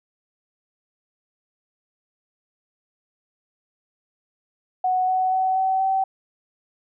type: tone with pitch steps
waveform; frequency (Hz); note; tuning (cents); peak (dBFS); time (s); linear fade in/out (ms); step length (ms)
sine; 740 / 746.9 / 753.8 / 760.8 / 767.9; F#5 / F#5 / F#5 / F#5 / G5; 0 / +16 / +32 / +48 / -36; -18; 4.84-6.04; 5; 240
effects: none